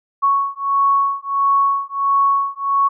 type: beating tone pair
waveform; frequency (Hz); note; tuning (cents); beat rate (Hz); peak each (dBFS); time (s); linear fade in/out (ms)
sine; 1108.7 / 1110.2; C#6 / C#6; 0 / +2; 1.5; -17; 0.22-2.89; 20
effects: none

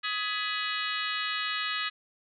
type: harmonic tone with a mistuned harmonic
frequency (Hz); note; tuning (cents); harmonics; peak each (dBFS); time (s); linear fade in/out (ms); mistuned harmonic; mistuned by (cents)
419.6; G#4; +18; 3 / 4 / 5 / 6 / 7 / 8 / 9 / 10; -35 / -36 / -37 / -38 / -38 / -39 / -40 / -40; 0.03-1.9; 20; 5; -95
effects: none

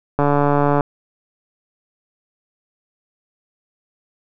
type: click train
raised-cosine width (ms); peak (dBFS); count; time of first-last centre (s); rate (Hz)
1; -3; 90; 0.19-0.808; 144
effects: none

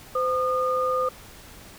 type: tone pair together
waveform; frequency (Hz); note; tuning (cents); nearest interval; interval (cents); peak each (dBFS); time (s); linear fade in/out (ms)
sine; 513 / 1220.1; C5 / D#6; -34 / -34; octave + minor third; 1500; -24; 0.15-1.09; 5
effects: pink hiss -46 dBFS RMS until 1.78 s

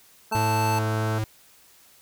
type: harmonic tone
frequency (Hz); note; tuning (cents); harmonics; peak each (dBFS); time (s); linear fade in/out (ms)
220; A3; 0; 1 / 2 / 3 / 4 / 5 / 6 / 7; -35 / -34 / -35 / -37 / -40 / -37 / -38; 0.31-1.19; 10
type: tone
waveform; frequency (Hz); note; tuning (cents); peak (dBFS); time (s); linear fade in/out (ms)
square; 880; A5; 0; -25; 0.32-0.79; 5
type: tone with pitch glide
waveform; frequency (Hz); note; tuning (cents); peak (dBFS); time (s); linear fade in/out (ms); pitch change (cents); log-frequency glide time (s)
square; 108.1 to 108.91; A2 to A2; -30 to -17; -25; 0.35-1.24; 0; +13; 0.75-1.03
effects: white hiss -55 dBFS RMS until 2.01 s

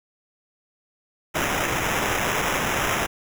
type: noise with sample-and-hold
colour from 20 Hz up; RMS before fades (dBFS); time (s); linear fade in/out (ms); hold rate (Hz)
white; -24; 1.34-3.07; 20; 4410
effects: none

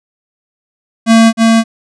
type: tone with echo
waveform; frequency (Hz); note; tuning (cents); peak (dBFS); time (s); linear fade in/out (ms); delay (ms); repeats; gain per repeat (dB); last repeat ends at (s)
square; 226.3; A3; +49; -4; 1.06-1.33; 50; 310; 1; -2; 1.64
effects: resampled to 22050 Hz

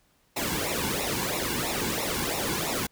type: noise with flanger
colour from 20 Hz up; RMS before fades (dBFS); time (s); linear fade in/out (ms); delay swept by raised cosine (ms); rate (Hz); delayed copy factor
pink; -29; 0.36-2.87; 10; 0.63 to 1.63; 3; -0.8
effects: pink hiss -66 dBFS RMS until 2.91 s

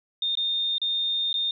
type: tone with dropouts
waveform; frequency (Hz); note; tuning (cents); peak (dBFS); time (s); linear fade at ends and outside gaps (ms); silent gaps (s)
sine; 3646; A#7; -39; -23; 0.22-1.51; 2; 0.353-0.372 / 0.782-0.816 / 1.329-1.34
effects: none

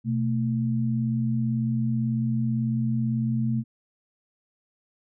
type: tone pair together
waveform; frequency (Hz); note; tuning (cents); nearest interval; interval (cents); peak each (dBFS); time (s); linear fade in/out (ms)
sine; 125.5 / 223.6; B2 / A3; +28 / +28; minor seventh; 1000; -25; 0.04-3.64; 50
effects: none

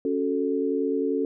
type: chord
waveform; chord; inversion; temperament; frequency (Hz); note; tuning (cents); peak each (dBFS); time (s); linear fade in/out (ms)
sine; F# minor; second; equal; 277.2 / 370 / 440; C#4 / F#4 / A4; 0 / 0 / 0; -26 / -29 / -26; 0.05-1.25; 2
effects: none

